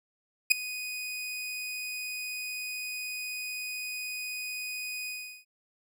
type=tone with ADSR envelope; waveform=sawtooth; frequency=2489 Hz; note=D#7; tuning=in tune; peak=-11 dBFS; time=0.5-5.45 s; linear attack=17 ms; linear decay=5 ms; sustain=-20 dB; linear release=370 ms; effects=none